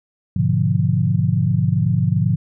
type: chord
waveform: sine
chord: G# diminished seventh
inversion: none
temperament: equal with one note detuned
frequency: 103.83 / 124.19 / 146.83 / 174.61 Hz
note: G#2 / B2 / D3 / F3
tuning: 0 / +10 / 0 / 0 cents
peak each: -20 dBFS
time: 0.36-2.36 s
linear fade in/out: 5 ms
effects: none